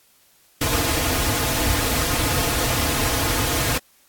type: noise with comb filter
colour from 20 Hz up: pink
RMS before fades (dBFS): -21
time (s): 0.61-3.78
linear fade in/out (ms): 5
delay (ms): 5.2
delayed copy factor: -0.95
effects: white hiss -57 dBFS RMS until 4.08 s + AAC 64 kbps